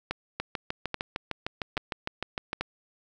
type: two click trains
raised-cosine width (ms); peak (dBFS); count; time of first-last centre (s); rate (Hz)
0.3; -14 / -13; 15 / 4; 0.4-2.531 / 0.11-2.61; 6.57 / 1.2
effects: none